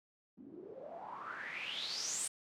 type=noise with low-pass filter sweep; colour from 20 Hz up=white; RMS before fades=-43 dBFS; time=0.37-2.28 s; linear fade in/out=10 ms; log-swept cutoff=230 to 9000 Hz; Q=7.6; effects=high-pass 150 Hz 12 dB/octave